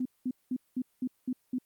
sine tone bursts, 253.4 Hz, B3, 45 cents sharp, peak -28 dBFS, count 7, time 0-1.585 s, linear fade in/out 5 ms, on 55 ms, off 200 ms, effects white hiss -72 dBFS RMS until 1.65 s + Opus 32 kbps

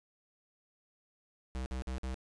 square tone bursts, 64.2 Hz, C2, 32 cents flat, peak -36 dBFS, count 4, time 1.55-2.143 s, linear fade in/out 0 ms, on 110 ms, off 51 ms, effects resampled to 22050 Hz

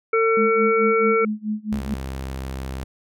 harmonic tone, 450 Hz, A4, 39 cents sharp, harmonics 1 / 3 / 5, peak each -17 / -22 / -24 dBFS, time 0.13-1.25 s, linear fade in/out 5 ms
sine tone with tremolo, 213.3 Hz, G#3, 46 cents sharp, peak -20 dBFS, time 0.37-1.94 s, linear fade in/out 2 ms, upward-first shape sine, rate 4.6 Hz, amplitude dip 95%
sawtooth tone with pitch glide, 66.4 to 65.9 Hz, C2 to C2, +26 to +13 cents, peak -24 dBFS, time 1.72-2.84 s, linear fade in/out 5 ms, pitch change -13 cents, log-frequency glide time 2.19-2.72 s
effects none

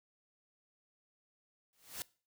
white noise with exponential growth, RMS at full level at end -38 dBFS, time 1.73-2.02 s, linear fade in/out 0 ms, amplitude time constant 61 ms, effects noise-tail reverb RT60 0.4 s tail -22 dB re dry

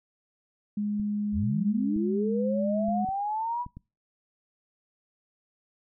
sine tone, 207.5 Hz, G#3, 1 cent flat, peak -26 dBFS, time 0.77-3.05 s, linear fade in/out 5 ms
clicks, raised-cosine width 5 ms, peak -29 dBFS, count 7, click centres 0.998 / 1.433 / 1.964 / 2.885 / 3.089 / 3.664 / 3.77 s
sine linear sweep, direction up, 61.74 to 987.8 Hz, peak -27 dBFS, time 1.32-3.66 s, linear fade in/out 50 ms
effects noise-tail reverb RT60 0.3 s tail -25 dB re dry

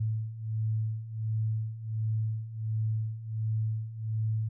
sine beating tone pair, 109 / 110.4 Hz, A2 / A2, -16 / +6 cents, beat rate 1.4 Hz, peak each -34 / -30 dBFS, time 0-4.49 s, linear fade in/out 10 ms, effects none

